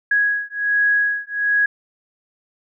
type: beating tone pair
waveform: sine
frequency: 1661.2 / 1662.5 Hz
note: G#6 / G#6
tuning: 0 / +1 cents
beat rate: 1.3 Hz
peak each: -19 dBFS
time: 0.11-1.66 s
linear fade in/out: 5 ms
effects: none